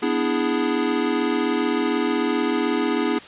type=chord; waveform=square; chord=E dominant seventh; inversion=second; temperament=equal; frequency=246.9 / 293.7 / 329.6 / 415.3 Hz; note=B3 / D4 / E4 / G#4; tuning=0 / 0 / 0 / 0 cents; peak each=-26 dBFS; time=0.02-3.19 s; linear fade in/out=10 ms; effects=white hiss -41 dBFS RMS until 3.27 s + resampled to 8000 Hz